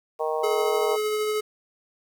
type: harmonic tone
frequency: 156.1 Hz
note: D#3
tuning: 6 cents sharp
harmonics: 3 / 4 / 5 / 6 / 7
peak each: -27 / -29 / -31 / -33 / -34 dBFS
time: 0.19-0.97 s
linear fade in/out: 20 ms
type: tone with tremolo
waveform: square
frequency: 426.3 Hz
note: G#4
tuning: 45 cents sharp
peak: -23 dBFS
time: 0.43-1.41 s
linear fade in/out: 10 ms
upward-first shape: triangle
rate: 13 Hz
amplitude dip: 25%
effects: 9-bit

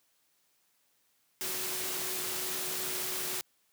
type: tone in noise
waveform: sine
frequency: 371.2 Hz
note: F#4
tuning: 6 cents sharp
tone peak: -45 dBFS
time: 1.41-3.41 s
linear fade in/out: 0 ms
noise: white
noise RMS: -35 dBFS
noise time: 1.41-3.41 s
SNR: -13 dB
effects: white hiss -72 dBFS RMS until 3.72 s + high-pass 100 Hz 12 dB/octave

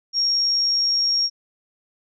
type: tone with amplitude modulation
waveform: sine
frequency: 5570 Hz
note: F8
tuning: 5 cents flat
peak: -16 dBFS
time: 0.13-1.3 s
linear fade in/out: 50 ms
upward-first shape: sine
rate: 59.6 Hz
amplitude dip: 25%
effects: none

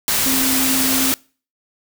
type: tone in noise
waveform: sine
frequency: 263.8 Hz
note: C4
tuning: 14 cents sharp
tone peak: -20 dBFS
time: 0.26-1.12 s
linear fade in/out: 0 ms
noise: white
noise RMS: -18 dBFS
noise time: 0.08-1.14 s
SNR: -5 dB
effects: noise-tail reverb RT60 0.4 s tail -25 dB re dry

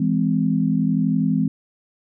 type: chord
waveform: sine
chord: E augmented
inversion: none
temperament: just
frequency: 164.81 / 206 / 257.5 Hz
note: E3 / G#3 / B#3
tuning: 0 / -14 / -28 cents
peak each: -21 dBFS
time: 0-1.48 s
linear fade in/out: 5 ms
effects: none

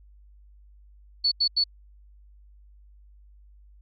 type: tone bursts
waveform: sine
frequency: 4435 Hz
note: C#8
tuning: in tune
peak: -19 dBFS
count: 3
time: 1.24-1.641 s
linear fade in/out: 10 ms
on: 77 ms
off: 85 ms
effects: added 50 Hz sine -50 dBFS peak until 3.81 s

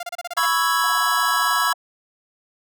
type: tone bursts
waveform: sawtooth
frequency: 698.5 Hz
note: F5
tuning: in tune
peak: -23 dBFS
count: 8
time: 0-0.458 s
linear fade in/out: 5 ms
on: 31 ms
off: 30 ms
type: chord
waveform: square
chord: C# minor seventh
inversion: third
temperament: equal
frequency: 987.8 / 1108.7 / 1318.5 / 1661.2 Hz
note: B5 / C#6 / E6 / G#6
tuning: 0 / 0 / 0 / 0 cents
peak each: -24 / -24 / -24 / -24 dBFS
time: 0.37-1.73 s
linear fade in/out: 5 ms
type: tone with vibrato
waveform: sine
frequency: 816 Hz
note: G#5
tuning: 31 cents flat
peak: -32 dBFS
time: 0.81-1.74 s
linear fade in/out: 10 ms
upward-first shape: square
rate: 18 Hz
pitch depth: 220 cents each way
effects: none

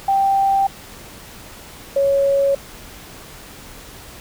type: tone pair in turn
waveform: sine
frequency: 784 / 554.4 Hz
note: G5 / C#5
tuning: 0 / 0 cents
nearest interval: tritone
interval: 600 cents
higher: first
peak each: -13 dBFS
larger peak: neither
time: 0.08-0.67 / 1.96-2.55 s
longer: neither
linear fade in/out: 5 ms
effects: pink hiss -39 dBFS RMS until 4.2 s

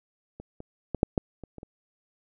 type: clicks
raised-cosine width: 2 ms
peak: -27 / -27 / -15 / -6 / -10 / -27 / -28 / -28 dBFS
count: 8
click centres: 0.4 / 0.604 / 0.947 / 1.031 / 1.178 / 1.437 / 1.583 / 1.631 s
effects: none

